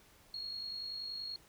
sine tone with amplitude modulation, 4300 Hz, C8, 47 cents sharp, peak -37 dBFS, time 0.34-1.36 s, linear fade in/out 2 ms, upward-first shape sine, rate 50.4 Hz, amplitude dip 50%, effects pink hiss -63 dBFS RMS until 1.48 s

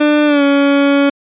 30% pulse tone with pitch glide, 298 to 281.3 Hz, D4 to C#4, +25 to +26 cents, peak -6 dBFS, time 0-1.1 s, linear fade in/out 10 ms, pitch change -99 cents, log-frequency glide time 0.26-0.43 s, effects resampled to 8000 Hz

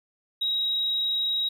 triangle tone, 3818 Hz, A#7, 41 cents sharp, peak -20 dBFS, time 0.41-1.49 s, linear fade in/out 10 ms, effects tanh soft clip ceiling -21 dBFS

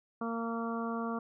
harmonic tone, 230 Hz, A#3, 23 cents flat, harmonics 1 / 2 / 3 / 4 / 5 / 6, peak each -35 / -40 / -42 / -45 / -40 / -45 dBFS, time 0.21-1.19 s, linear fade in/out 5 ms, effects none

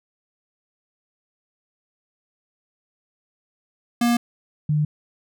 square / sine tone pair in turn, 237.8 / 150.59 Hz, A#3 / D3, +35 / +44 cents, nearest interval minor sixth, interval 791 cents, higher first, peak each -17 dBFS, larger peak neither, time 4.01-4.17 / 4.69-4.85 s, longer neither, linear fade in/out 5 ms, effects none

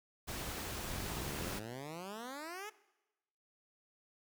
pink noise, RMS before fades -42 dBFS, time 0.27-1.6 s, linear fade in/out 20 ms
10% pulse exponential sweep, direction up, 41.56 to 440 Hz, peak -35 dBFS, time 0.89-2.7 s, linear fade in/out 10 ms
effects noise-tail reverb RT60 1.0 s tail -19 dB re dry

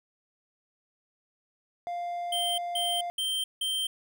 triangle tone, 698.5 Hz, F5, in tune, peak -29 dBFS, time 1.87-3.1 s, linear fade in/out 0 ms
square tone bursts, 3136 Hz, G7, in tune, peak -28 dBFS, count 4, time 2.32-3.87 s, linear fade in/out 5 ms, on 260 ms, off 170 ms
effects none

